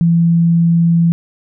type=tone; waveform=sine; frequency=168.3 Hz; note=E3; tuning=36 cents sharp; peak=-8 dBFS; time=0.01-1.12 s; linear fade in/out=0 ms; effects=none